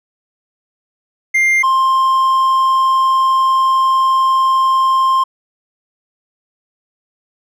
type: tone pair in turn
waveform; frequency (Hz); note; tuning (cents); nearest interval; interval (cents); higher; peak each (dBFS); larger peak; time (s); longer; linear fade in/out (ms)
triangle; 2100 / 1055.2; C7 / C6; +6 / +14; octave; 1192; first; -8; neither; 1.34-1.63 / 1.63-5.24; second; 10
effects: none